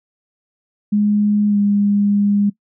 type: tone with pitch glide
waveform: sine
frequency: 207.7 to 203.4 Hz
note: G#3 to G#3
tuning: 0 to -36 cents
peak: -12 dBFS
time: 0.92-2.5 s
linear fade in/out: 10 ms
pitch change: -36 cents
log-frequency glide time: 1.48-1.57 s
effects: noise-tail reverb RT60 0.1 s tail -20 dB re dry